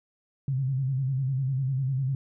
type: tone with vibrato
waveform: sine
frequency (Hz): 133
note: C3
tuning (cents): +29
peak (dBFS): -24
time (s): 0.48-2.15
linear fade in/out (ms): 2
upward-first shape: square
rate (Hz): 10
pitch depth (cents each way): 63
effects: none